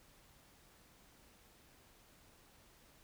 silence, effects pink hiss -65 dBFS RMS until 3.03 s

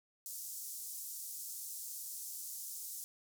white band-pass noise, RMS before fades -45 dBFS, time 0.26-3.04 s, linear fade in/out 0 ms, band 5800 to 16000 Hz, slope 24 dB/octave, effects none

